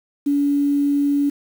sine tone, 285.2 Hz, C#4, 49 cents sharp, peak -15 dBFS, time 0.26-1.3 s, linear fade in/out 10 ms, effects 7-bit

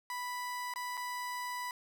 30% pulse tone with dropouts, 987.8 Hz, B5, in tune, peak -34 dBFS, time 0.1-1.71 s, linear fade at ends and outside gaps 1 ms, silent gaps 0.738-0.759 / 0.971-0.975 s, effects none

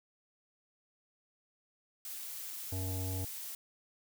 blue noise, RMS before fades -43 dBFS, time 2.05-3.55 s, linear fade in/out 2 ms
harmonic tone, 93.8 Hz, F#2, 24 cents sharp, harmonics 1 / 3 / 5 / 7 / 9, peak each -35 / -45 / -49 / -52 / -54 dBFS, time 2.72-3.25 s, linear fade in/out 5 ms
effects none

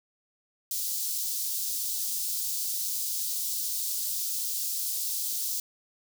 white high-pass noise, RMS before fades -31 dBFS, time 0.71-5.6 s, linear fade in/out 2 ms, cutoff 4300 Hz, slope 24 dB/octave, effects none

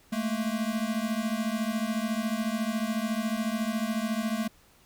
square beating tone pair, 214.3 / 228.3 Hz, A3 / A#3, -45 / -36 cents, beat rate 14 Hz, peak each -31 dBFS, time 0.12-4.48 s, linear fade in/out 10 ms, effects pink hiss -60 dBFS RMS until 4.85 s

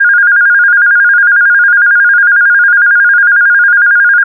sine tone with vibrato, 1523 Hz, F#6, 50 cents sharp, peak -3 dBFS, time 0-4.24 s, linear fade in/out 10 ms, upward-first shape square, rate 11 Hz, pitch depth 99 cents each way, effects none

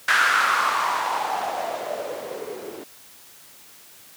violet noise with low-pass filter sweep, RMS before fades -24 dBFS, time 0.08-2.84 s, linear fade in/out 5 ms, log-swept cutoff 1600 to 360 Hz, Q 4.7, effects white hiss -48 dBFS RMS until 4.16 s + high-pass 80 Hz 12 dB/octave

